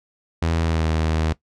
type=tone with pitch glide; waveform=sawtooth; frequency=82.41 to 79.46 Hz; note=E2 to D#2; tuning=0 to +37 cents; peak=-15 dBFS; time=0.42-1.33 s; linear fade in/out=5 ms; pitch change=-63 cents; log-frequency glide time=0.6-0.86 s; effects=noise-tail reverb RT60 0.1 s tail -18 dB re dry + low-pass 6000 Hz 12 dB/octave